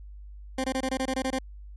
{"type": "tone bursts", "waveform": "20% pulse", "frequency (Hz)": 262.4, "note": "C4", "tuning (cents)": 5, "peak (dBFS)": -21, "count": 10, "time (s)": [0.58, 1.388], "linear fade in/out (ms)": 5, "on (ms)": 61, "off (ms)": 22, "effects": ["added 50 Hz sine -41 dBFS peak until 1.76 s", "resampled to 24000 Hz"]}